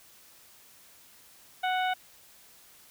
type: harmonic tone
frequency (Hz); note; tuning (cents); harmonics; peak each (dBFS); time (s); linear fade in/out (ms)
740; F#5; 0; 1 / 2 / 3 / 4 / 5; -27 / -33 / -37 / -39 / -41; 1.63-1.94; 10
effects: white hiss -56 dBFS RMS until 2.9 s